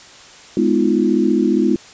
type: chord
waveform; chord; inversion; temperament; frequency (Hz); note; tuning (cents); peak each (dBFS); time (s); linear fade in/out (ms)
sine; F half-diminished seventh; first; just; 209.5 / 251.4 / 314.3 / 349.2; Ab3 / Cb4 / Eb4 / F4; +15 / +31 / +18 / 0; -18; 0.57-1.76; 2
effects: white hiss -41 dBFS RMS until 1.93 s + resampled to 16000 Hz